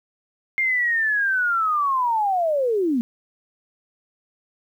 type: linear sweep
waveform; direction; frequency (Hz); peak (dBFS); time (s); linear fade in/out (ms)
sine; down; 2131 to 223.1; -18; 0.58-3.01; 0
effects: 9-bit